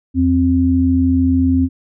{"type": "tone pair together", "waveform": "sine", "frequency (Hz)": [83.1, 262.7], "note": ["E2", "C4"], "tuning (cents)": [15, 7], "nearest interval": "octave + minor sixth", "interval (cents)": 1992, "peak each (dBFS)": [-16, -12], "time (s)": [0.14, 1.69], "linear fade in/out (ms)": 50, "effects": []}